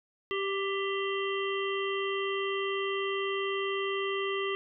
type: harmonic tone with a mistuned harmonic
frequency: 392 Hz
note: G4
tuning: in tune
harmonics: 1 / 3 / 5 / 7 / 8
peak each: -31 / -36 / -38 / -39 / -40 dBFS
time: 0.31-4.55 s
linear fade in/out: 0 ms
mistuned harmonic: 5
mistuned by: +28 cents
effects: none